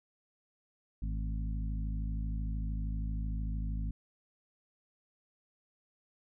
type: harmonic tone with a mistuned harmonic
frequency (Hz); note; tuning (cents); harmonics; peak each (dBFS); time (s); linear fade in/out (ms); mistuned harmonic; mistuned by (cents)
53; G#1; +36; 1 / 2 / 3 / 4 / 5; -33 / -42 / -43 / -46 / -50; 1.02-3.91; 5; 4; +47
effects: none